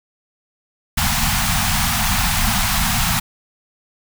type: band-stop noise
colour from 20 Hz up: pink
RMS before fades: -18 dBFS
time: 0.97-3.2 s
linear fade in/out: 10 ms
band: 240 to 680 Hz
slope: 96 dB/octave
effects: none